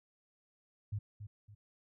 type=tone with echo; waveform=sine; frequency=103.83 Hz; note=G#2; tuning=in tune; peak=-34 dBFS; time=0.92-0.99 s; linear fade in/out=10 ms; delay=280 ms; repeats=2; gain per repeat=-9 dB; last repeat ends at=1.55 s; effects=none